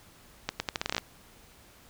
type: accelerating click train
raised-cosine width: 0.2 ms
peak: -11 dBFS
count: 11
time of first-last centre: 0.49-0.981 s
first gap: 110 ms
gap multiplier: 0.8
effects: pink hiss -56 dBFS RMS until 1.89 s